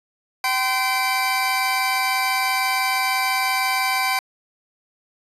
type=tone cluster; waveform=30% pulse; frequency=769 / 1027 / 2333 Hz; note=G5 / C6 / D7; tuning=-33 / -33 / -12 cents; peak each=-21 dBFS; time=0.44-4.19 s; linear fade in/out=2 ms; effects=resampled to 32000 Hz